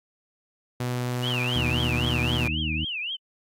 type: tone with pitch glide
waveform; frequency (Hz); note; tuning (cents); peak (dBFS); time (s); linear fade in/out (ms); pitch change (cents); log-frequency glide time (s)
sawtooth; 123.47 to 122.19; B2 to B2; 0 to -18; -22; 0.8-2.48; 5; -18; 1.42-1.79
type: tone with vibrato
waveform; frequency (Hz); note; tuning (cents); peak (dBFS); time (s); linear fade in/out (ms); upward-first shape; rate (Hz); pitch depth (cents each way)
sine; 2794; F7; 0; -28; 1.22-3.17; 20; triangle; 3.8; 290
type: harmonic tone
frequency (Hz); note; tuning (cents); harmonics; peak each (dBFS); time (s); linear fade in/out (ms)
78; D#2; +5; 1 / 2 / 3 / 4; -29 / -32 / -34 / -35; 1.55-2.85; 10
effects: AAC 48 kbps